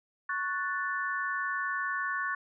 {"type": "chord", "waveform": "sine", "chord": "F# minor", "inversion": "second", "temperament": "equal", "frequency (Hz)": [1108.7, 1480, 1760], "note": ["C#6", "F#6", "A6"], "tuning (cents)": [0, 0, 0], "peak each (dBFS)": -34, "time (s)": [0.29, 2.35], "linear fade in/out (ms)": 5, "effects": []}